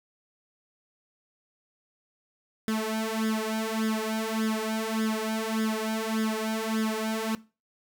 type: tone with flanger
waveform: sawtooth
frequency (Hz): 220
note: A3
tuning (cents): 0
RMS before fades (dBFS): -29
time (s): 2.68-7.35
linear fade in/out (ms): 0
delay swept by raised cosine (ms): 0.58 to 3.28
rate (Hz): 1.7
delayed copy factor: +0.9
effects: noise-tail reverb RT60 0.3 s tail -19 dB re dry